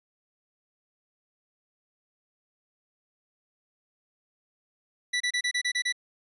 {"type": "tone bursts", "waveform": "25% pulse", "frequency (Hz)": 1966, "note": "B6", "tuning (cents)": -8, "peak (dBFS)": -21, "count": 8, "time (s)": [5.13, 5.925], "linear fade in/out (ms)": 10, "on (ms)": 74, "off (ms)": 29, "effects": ["resampled to 24000 Hz"]}